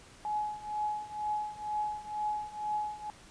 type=tone with tremolo; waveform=sine; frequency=844 Hz; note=G#5; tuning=28 cents sharp; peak=-28 dBFS; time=0.25-3.1 s; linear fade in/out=0 ms; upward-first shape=triangle; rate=2.1 Hz; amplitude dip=90%; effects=pink hiss -55 dBFS RMS until 3.3 s + resampled to 22050 Hz